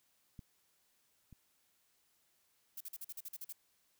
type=clicks; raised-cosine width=5 ms; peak=-37 / -43 dBFS; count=2; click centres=0.392 / 1.327 s
type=noise bursts; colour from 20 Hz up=violet; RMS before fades=-45 dBFS; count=10; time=2.77-3.526 s; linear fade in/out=5 ms; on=36 ms; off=44 ms
effects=white hiss -75 dBFS RMS until 3.99 s